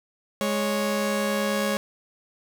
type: tone pair together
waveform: sawtooth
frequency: 207.8 / 554 Hz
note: G#3 / C#5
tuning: +1 / -1 cents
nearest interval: octave + perfect fourth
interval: 1698 cents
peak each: -22 dBFS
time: 0.41-1.77 s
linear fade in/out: 0 ms
effects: none